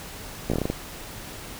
slowing click train, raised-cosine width 2 ms, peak -11 dBFS, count 8, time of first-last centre 0.5-0.7 s, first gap 16 ms, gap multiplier 1.19, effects pink hiss -39 dBFS RMS until 1.59 s

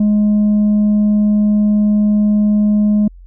sine tone with tanh clipping, 209.2 Hz, G#3, 13 cents sharp, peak -10 dBFS, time 0-3.08 s, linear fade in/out 5 ms, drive 2 dB, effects added 44 Hz sine -35 dBFS peak until 3.26 s

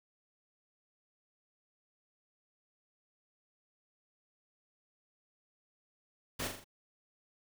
pink noise with echo, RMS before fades -37 dBFS, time 6.39-6.48 s, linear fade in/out 10 ms, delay 41 ms, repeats 4, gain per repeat -5 dB, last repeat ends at 6.644 s, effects none

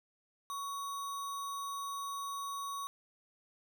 sine tone with sample-and-hold, 1120 Hz, C#6, 18 cents sharp, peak -37 dBFS, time 0.5-2.87 s, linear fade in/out 0 ms, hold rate 4900 Hz, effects none

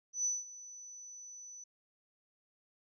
sine tone with ADSR envelope, 5980 Hz, F#8, 17 cents sharp, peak -29 dBFS, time 0.13-1.64 s, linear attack 120 ms, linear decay 190 ms, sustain -18 dB, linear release 4 ms, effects none

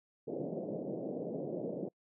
white band-pass noise, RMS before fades -39 dBFS, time 0.27-1.89 s, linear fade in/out 10 ms, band 140 to 600 Hz, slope 48 dB/octave, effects noise-tail reverb RT60 0.1 s tail -26 dB re dry

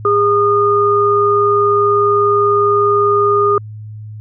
sine tone pair together, 408.2 / 1223.2 Hz, G#4 / D#6, -30 / -30 cents, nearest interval octave + perfect fifth, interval 1900 cents, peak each -12 dBFS, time 0.05-3.58 s, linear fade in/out 2 ms, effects added 107 Hz sine -27 dBFS peak until 4.2 s

